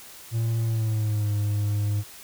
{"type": "tone with pitch glide", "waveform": "triangle", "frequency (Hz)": [114.2, 103.52], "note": ["A#2", "G#2"], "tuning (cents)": [-35, -5], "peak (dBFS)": -20, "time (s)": [0.31, 2.04], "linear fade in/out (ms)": 50, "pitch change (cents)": -170, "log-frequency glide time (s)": [0.61, 1.32], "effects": ["white hiss -45 dBFS RMS until 2.23 s"]}